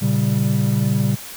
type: chord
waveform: triangle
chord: G diminished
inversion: first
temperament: equal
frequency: 116.54 / 138.59 / 196 Hz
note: Bb2 / Db3 / G3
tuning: 0 / 0 / 0 cents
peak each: -18 dBFS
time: 0.01-1.16 s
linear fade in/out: 20 ms
effects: white hiss -35 dBFS RMS until 1.36 s